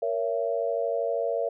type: chord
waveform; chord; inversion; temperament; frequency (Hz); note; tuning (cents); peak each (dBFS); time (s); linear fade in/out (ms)
sine; A# diminished; none; just; 466.2 / 559.4 / 671.3; A#4 / C#5 / E5; 0 / +16 / +31; -29; 0.02-1.49; 5
effects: none